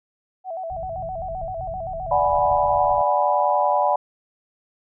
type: tone with vibrato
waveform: sine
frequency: 703 Hz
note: F5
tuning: 11 cents sharp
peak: -27 dBFS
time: 0.44-3.11 s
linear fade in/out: 50 ms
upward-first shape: square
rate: 7.7 Hz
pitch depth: 110 cents each way
type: low-pass noise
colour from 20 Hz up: pink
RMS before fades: -37 dBFS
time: 0.7-3.02 s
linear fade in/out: 10 ms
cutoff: 170 Hz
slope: 48 dB/octave
type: chord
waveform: sine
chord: G# half-diminished seventh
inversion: second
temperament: equal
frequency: 587.3 / 740 / 830.6 / 987.8 Hz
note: D5 / F#5 / G#5 / B5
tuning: 0 / 0 / 0 / 0 cents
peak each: -22 dBFS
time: 2.11-3.96 s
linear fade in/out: 5 ms
effects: none